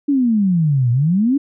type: exponential two-way sweep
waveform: sine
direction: down then up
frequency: 293.8 to 116.54 to 293.8 Hz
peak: -12 dBFS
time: 0.08-1.38 s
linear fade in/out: 10 ms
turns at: 0.91 s
effects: none